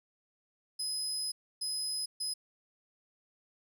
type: tone bursts at uneven times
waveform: 30% pulse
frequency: 5050 Hz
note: D#8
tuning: 25 cents sharp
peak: -29 dBFS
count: 3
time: 0.79-1.32 / 1.61-2.06 / 2.2-2.34 s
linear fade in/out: 10 ms
effects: none